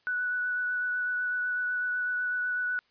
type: tone with vibrato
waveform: sine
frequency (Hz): 1480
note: F#6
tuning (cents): 0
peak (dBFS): -27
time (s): 0.07-2.79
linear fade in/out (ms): 0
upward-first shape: triangle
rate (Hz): 8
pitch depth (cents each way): 16
effects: white hiss -68 dBFS RMS until 2.9 s + resampled to 11025 Hz